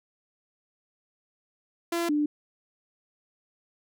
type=tone pair in turn; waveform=sawtooth / sine; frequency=340 / 296.5 Hz; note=F4 / D4; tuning=-46 / +17 cents; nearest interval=major second; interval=237 cents; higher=first; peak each=-22 dBFS; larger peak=neither; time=1.92-2.09 / 2.09-2.26 s; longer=neither; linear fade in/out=5 ms; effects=none